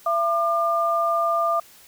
sine tone pair together, 673.5 / 1200 Hz, E5 / D6, +37 / +37 cents, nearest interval minor seventh, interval 1000 cents, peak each -22 / -21 dBFS, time 0.06-1.6 s, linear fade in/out 5 ms, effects white hiss -50 dBFS RMS until 1.87 s

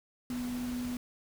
sine tone in noise, 246.2 Hz, B3, 5 cents flat, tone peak -33 dBFS, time 0.3-0.97 s, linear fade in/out 2 ms, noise pink, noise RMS -45 dBFS, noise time 0.3-0.97 s, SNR +9 dB, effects none

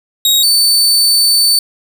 sawtooth tone pair in turn, 3787 / 4530 Hz, A#7 / C#8, +27 / +37 cents, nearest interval minor third, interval 310 cents, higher second, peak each -5 dBFS, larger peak neither, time 0.25-0.43 / 0.43-1.59 s, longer second, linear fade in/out 2 ms, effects 7-bit

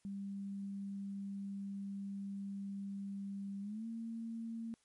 sine tone with pitch glide, 198.1 to 227.6 Hz, G3 to A#3, +18 to -41 cents, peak -40 dBFS, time 0.05-4.74 s, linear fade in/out 0 ms, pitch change +241 cents, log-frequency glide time 3.61-3.86 s, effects white hiss -75 dBFS RMS until 4.84 s + MP3 48 kbps

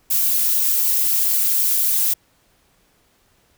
violet noise with flanger, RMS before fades -18 dBFS, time 0.1-2.14 s, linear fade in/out 10 ms, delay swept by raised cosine 0.55 to 5.45 ms, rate 3.9 Hz, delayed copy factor -0.8, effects pink hiss -60 dBFS RMS until 3.57 s

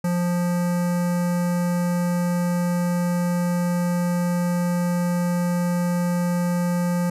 square tone with notch filter, 175.7 Hz, F3, 11 cents sharp, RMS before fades -22 dBFS, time 0.04-7.1 s, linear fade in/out 5 ms, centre 3400 Hz, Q 0.77, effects resampled to 32000 Hz

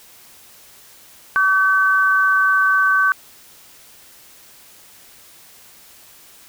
sine tone pair together, 1146.2 / 1530 Hz, D6 / G6, -42 / -42 cents, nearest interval perfect fourth, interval 500 cents, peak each -17 / -14 dBFS, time 1.36-3.12 s, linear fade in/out 0 ms, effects white hiss -46 dBFS RMS until 6.48 s

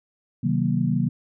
sine chord, C half-diminished seventh, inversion none, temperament just, 130.81 / 156.98 / 188.37 / 235.5 Hz, C3 / Eb3 / Gb3 / Bb3, 0 / +16 / +31 / +18 cents, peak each -25 dBFS, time 0.43-1.09 s, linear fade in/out 10 ms, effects none

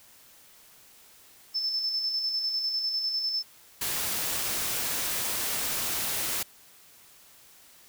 sine tone with tremolo, 5274 Hz, E8, in tune, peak -25 dBFS, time 1.54-3.43 s, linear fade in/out 20 ms, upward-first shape square, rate 10 Hz, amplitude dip 35%
white noise, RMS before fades -30 dBFS, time 3.81-6.43 s, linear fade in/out 5 ms
effects white hiss -55 dBFS RMS until 7.88 s

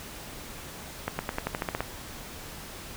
accelerating click train, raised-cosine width 0.5 ms, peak -13 dBFS, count 10, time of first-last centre 1.08-1.806 s, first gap 110 ms, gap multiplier 0.92, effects pink hiss -42 dBFS RMS until 2.96 s

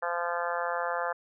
harmonic tone, 172.6 Hz, F3, 20 cents flat, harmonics 3 / 4 / 5 / 6 / 7 / 8 / 9 / 10, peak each -34 / -35 / -36 / -37 / -37 / -38 / -39 / -39 dBFS, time 0.02-1.13 s, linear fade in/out 10 ms, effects none

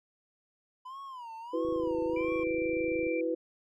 triangle tone with vibrato, 994 Hz, B5, 11 cents sharp, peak -39 dBFS, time 0.85-2.44 s, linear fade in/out 10 ms, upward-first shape sine, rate 1.5 Hz, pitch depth 180 cents each way
sine chord, E suspended second, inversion none, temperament equal with one note detuned, 329.6 / 370 / 496.5 Hz, E4 / F#4 / B4, 0 / 0 / +9 cents, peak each -32 / -37 / -31 dBFS, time 1.53-3.35 s, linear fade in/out 10 ms
click train, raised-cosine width 5 ms, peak -37 dBFS, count 39, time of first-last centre 1.65-3.068 s, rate 26.8 Hz
sine tone, 2349 Hz, D7, in tune, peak -38 dBFS, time 2.16-3.21 s, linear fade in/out 5 ms
effects none

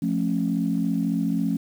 sine chord, F augmented, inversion none, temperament just, 174.61 / 218.3 / 272.8 Hz, F3 / A3 / C#4, 0 / -13 / -28 cents, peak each -25 dBFS, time 0.02-1.57 s, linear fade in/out 5 ms, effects tanh soft clip ceiling -12 dBFS + 8-bit

